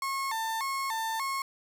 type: tone with vibrato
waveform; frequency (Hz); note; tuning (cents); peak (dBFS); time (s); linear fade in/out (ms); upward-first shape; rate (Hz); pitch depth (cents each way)
35% pulse; 986; B5; -3; -28; 0.02-1.42; 2; square; 1.7; 170
effects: none